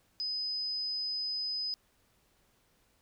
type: tone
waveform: sine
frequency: 5020 Hz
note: D#8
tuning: 15 cents sharp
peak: -32 dBFS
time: 0.2-1.74 s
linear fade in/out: 0 ms
effects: pink hiss -70 dBFS RMS until 3.01 s